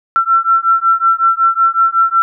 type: beating tone pair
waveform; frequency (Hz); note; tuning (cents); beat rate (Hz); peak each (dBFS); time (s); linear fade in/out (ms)
sine; 1345 / 1350.4; E6 / E6; +34 / +41; 5.4; -12; 0.16-2.22; 0
effects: none